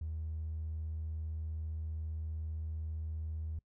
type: tone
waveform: triangle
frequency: 78.8 Hz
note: D#2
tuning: 23 cents sharp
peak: -33 dBFS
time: 0.01-3.59 s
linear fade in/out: 5 ms
effects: noise-tail reverb RT60 0.1 s tail -26 dB re dry + tanh soft clip ceiling -33 dBFS

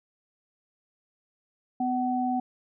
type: tone pair together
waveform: sine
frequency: 251.3 / 753 Hz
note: B3 / F#5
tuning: +30 / +30 cents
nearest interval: octave + perfect fifth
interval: 1900 cents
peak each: -27 dBFS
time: 1.8-2.4 s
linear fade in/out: 5 ms
effects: none

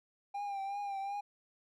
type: tone with vibrato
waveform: triangle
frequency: 798 Hz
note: G5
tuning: 31 cents sharp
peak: -34 dBFS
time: 0.34-1.21 s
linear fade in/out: 10 ms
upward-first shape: triangle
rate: 2.7 Hz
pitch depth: 50 cents each way
effects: none

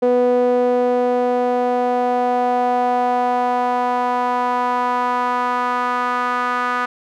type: tone with band-pass filter sweep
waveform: sawtooth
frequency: 246.9 Hz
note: B3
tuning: in tune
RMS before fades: -18 dBFS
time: 0.02-6.86 s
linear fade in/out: 10 ms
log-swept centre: 500 to 1300 Hz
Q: 3.3
effects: none

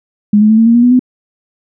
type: tone with pitch steps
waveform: sine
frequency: 207.7 / 213.5 / 219.5 / 225.7 / 232.1 / 238.6 / 245.3 / 252.2 Hz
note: G#3 / G#3 / A3 / A3 / A#3 / A#3 / B3 / B3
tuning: 0 / +48 / -4 / +44 / -7 / +41 / -12 / +36 cents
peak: -4 dBFS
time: 0.33-0.994 s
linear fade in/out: 5 ms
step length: 83 ms
effects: none

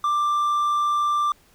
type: tone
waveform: triangle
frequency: 1181 Hz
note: D6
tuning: 9 cents sharp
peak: -17 dBFS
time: 0.04-1.32 s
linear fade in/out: 2 ms
effects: pink hiss -57 dBFS RMS until 1.54 s

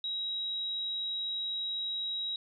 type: tone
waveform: sine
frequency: 3838 Hz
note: A#7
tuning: 50 cents sharp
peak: -32 dBFS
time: 0.04-2.36 s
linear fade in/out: 2 ms
effects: none

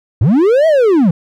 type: linear two-way sweep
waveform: triangle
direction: up then down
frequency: 85.2 to 659.3 to 151.3 Hz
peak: -5 dBFS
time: 0.21-1.11 s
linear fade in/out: 5 ms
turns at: 0.67 s
effects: none

